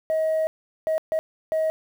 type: tone bursts at uneven times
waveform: sine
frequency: 634 Hz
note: D#5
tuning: 32 cents sharp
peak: -18 dBFS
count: 4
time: 0.1-0.47 / 0.87-0.98 / 1.12-1.19 / 1.52-1.7 s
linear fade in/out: 0 ms
effects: tanh soft clip ceiling -18 dBFS + 8-bit